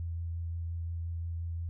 sine tone with vibrato, 84 Hz, E2, 33 cents sharp, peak -33 dBFS, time 0-1.69 s, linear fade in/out 0 ms, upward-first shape triangle, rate 5.7 Hz, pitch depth 16 cents each way, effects none

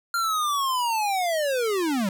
square linear sweep, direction down, 1396.9 to 182 Hz, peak -23 dBFS, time 0.14-2.09 s, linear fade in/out 2 ms, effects none

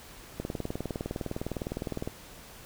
click train, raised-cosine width 2 ms, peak -19 dBFS, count 34, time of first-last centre 0.4-2.075 s, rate 19.7 Hz, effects pink hiss -49 dBFS RMS until 2.65 s

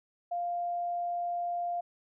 sine tone, 698.5 Hz, F5, in tune, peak -30 dBFS, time 0.31-1.81 s, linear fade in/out 10 ms, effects none

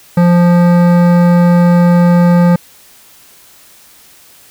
sine tone with hard clipping, 174.61 Hz, F3, in tune, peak -7 dBFS, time 0.17-2.56 s, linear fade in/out 5 ms, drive 15 dB, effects white hiss -42 dBFS RMS until 4.5 s

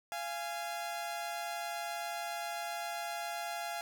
sawtooth tone pair together, 690 / 829.5 Hz, F5 / G#5, -21 / -2 cents, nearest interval minor third, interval 319 cents, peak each -35 / -37 dBFS, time 0.12-3.81 s, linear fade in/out 0 ms, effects none

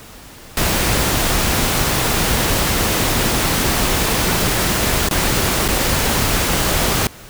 pink noise with dropouts, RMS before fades -17 dBFS, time 0.57-7.07 s, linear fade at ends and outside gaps 1 ms, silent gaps 5.087-5.11 / 5.68-5.686 s, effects pink hiss -39 dBFS RMS until 7.29 s

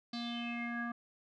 square tone with low-pass filter sweep, 236.7 Hz, A#3, 27 cents sharp, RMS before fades -39 dBFS, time 0.13-0.92 s, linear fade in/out 5 ms, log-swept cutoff 4400 to 1400 Hz, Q 7.9, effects none

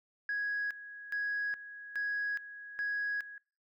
sine tone with tremolo, 1661.2 Hz, G#6, in tune, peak -30 dBFS, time 0.29-3.38 s, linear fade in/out 2 ms, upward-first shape square, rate 1.2 Hz, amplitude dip 80%, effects noise-tail reverb RT60 0.4 s tail -25 dB re dry + tanh soft clip ceiling -28 dBFS

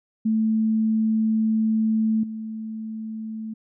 sine tone with level steps, 220 Hz, A3, in tune, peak -18 / -29 dBFS, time 0.25-3.54 s, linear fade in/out 10 ms, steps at 2.23 s, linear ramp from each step 5 ms, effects none

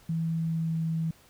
sine tone with pitch glide, 163.6 to 162.28 Hz, E3 to E3, -13 to -27 cents, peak -26 dBFS, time 0.09-1.11 s, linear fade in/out 5 ms, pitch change -14 cents, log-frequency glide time 0.33-0.83 s, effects pink hiss -58 dBFS RMS until 1.29 s

